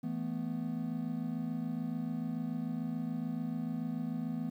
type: chord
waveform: triangle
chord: E suspended fourth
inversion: none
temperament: equal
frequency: 164.81 / 220 / 246.9 Hz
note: E3 / A3 / B3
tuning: 0 / 0 / 0 cents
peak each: -37 / -37 / -35 dBFS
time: 0.03-4.5 s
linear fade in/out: 10 ms
effects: 11-bit